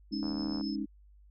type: chord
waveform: sine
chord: Ab suspended fourth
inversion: none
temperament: equal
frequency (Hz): 207.7 / 277.2 / 311.1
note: Ab3 / Db4 / Eb4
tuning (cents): 0 / 0 / 0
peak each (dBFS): -36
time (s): 0.11-0.86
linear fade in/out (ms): 20
type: tone with tremolo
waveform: sine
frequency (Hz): 5210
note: E8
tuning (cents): -21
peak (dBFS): -40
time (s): 0.12-0.76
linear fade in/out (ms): 10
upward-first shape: sine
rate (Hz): 7.7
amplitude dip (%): 45
type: click train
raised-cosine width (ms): 1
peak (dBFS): -30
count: 31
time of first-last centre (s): 0.23-0.61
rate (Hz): 78.9
effects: added 50 Hz sine -55 dBFS peak until 1.3 s